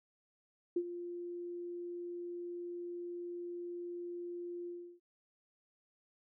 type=tone with ADSR envelope; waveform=sine; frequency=349.2 Hz; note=F4; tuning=in tune; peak=-28 dBFS; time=0.76-5 s; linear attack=6 ms; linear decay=61 ms; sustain=-12 dB; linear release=330 ms; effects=none

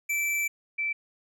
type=tone pair in turn; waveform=square / sine; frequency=2327 / 2327 Hz; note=D7 / D7; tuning=-17 / -17 cents; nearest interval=unison; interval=0 cents; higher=neither; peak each=-26 dBFS; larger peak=neither; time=0.09-0.48 / 0.78-0.93 s; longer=first; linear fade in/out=10 ms; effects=none

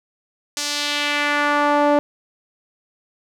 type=tone with band-pass filter sweep; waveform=sawtooth; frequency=291.9 Hz; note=D4; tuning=10 cents flat; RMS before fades=-19 dBFS; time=0.57-1.99 s; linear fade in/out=0 ms; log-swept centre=6100 to 610 Hz; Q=1.5; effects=none

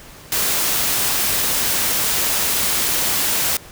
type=noise; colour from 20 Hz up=white; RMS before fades=-19 dBFS; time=0.32-3.57 s; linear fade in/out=2 ms; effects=pink hiss -41 dBFS RMS until 3.71 s

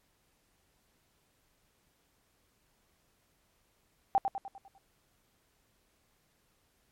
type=tone with echo; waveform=sine; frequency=783 Hz; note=G5; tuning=2 cents flat; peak=-21 dBFS; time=4.15-4.18 s; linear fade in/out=0 ms; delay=100 ms; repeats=6; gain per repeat=-6 dB; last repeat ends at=4.78 s; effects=pink hiss -72 dBFS RMS until 6.91 s + MP3 64 kbps

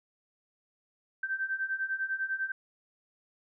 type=beating tone pair; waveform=sine; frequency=1550 / 1560 Hz; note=G6 / G6; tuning=-20 / -9 cents; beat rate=10 Hz; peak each=-35 / -32 dBFS; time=1.23-2.52 s; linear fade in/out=5 ms; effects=none

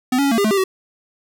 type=tone with pitch steps; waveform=square; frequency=253.4 / 280.3 / 278.6 / 228 / 401.9 / 216 / 395.7 / 378.9 Hz; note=B3 / C#4 / C#4 / A#3 / G4 / A3 / G4 / F#4; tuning=+45 / +19 / +9 / -38 / +43 / -32 / +16 / +41 cents; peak=-15 dBFS; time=0.12-0.64 s; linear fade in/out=5 ms; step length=65 ms; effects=none

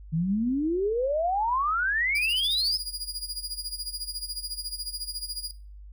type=exponential sweep; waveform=sine; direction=up; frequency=153.6 to 5230 Hz; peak=-23 dBFS; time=0.12-2.78 s; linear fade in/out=20 ms
type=tone with tremolo; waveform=sawtooth; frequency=4873 Hz; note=D#8; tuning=37 cents flat; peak=-27 dBFS; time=2.15-5.51 s; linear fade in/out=2 ms; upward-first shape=sine; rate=14 Hz; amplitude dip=80%
effects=noise-tail reverb RT60 0.4 s tail -17 dB re dry + added 50 Hz sine -42 dBFS peak until 5.92 s

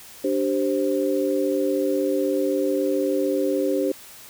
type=tone cluster; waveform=sine; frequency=292.3 / 388.4 / 525 Hz; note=D4 / G4 / C5; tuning=-8 / -16 / +6 cents; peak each=-24 dBFS; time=0.24-3.92 s; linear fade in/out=5 ms; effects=white hiss -44 dBFS RMS until 4.29 s

